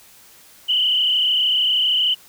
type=tone with frequency modulation; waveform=sine; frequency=2987 Hz; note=F#7; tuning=16 cents sharp; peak=-15 dBFS; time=0.68-2.15 s; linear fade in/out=20 ms; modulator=33.1 Hz; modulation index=3.2; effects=white hiss -48 dBFS RMS until 2.28 s